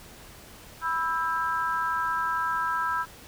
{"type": "chord", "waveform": "sine", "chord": "E minor", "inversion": "second", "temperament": "equal with one note detuned", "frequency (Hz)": [987.8, 1318.5, 1602.8], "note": ["B5", "E6", "G6"], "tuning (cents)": [0, 0, 38], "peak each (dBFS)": [-29, -28, -31], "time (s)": [0.81, 3.06], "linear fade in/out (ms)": 50, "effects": ["pink hiss -48 dBFS RMS until 3.27 s"]}